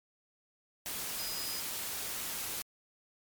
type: tone in noise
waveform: sine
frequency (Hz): 4978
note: D#8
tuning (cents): 0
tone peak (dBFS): -40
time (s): 1.19-1.6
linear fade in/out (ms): 0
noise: white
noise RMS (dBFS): -38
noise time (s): 0.86-2.62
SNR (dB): -5
effects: MP3 96 kbps